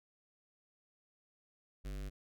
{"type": "tone with notch filter", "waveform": "square", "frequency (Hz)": 49, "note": "G1", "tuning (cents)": 0, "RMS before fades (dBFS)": -42, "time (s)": [1.84, 2.1], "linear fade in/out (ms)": 20, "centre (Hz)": 900, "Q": 1.4, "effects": []}